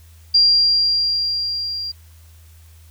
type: tone with level ramp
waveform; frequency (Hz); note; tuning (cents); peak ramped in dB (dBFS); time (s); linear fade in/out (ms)
sine; 4767; D8; +25; -9 to -24; 0.34-1.92; 10
effects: added 81 Hz sine -43 dBFS peak until 2.9 s + white hiss -54 dBFS RMS until 2.9 s